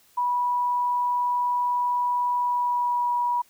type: tone with pitch glide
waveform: sine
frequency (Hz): 978 to 969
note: B5 to B5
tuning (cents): -17 to -33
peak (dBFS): -21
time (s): 0.17-3.42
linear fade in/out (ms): 10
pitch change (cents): -16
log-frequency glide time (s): 2.37-3.1
effects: white hiss -59 dBFS RMS until 3.49 s